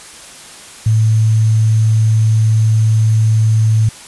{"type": "tone with sample-and-hold", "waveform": "sine", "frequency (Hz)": 110, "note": "A2", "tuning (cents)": 0, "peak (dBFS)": -8, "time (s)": [0.86, 3.89], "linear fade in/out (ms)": 5, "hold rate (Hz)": 6300, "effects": ["white hiss -35 dBFS RMS until 4.07 s", "resampled to 24000 Hz"]}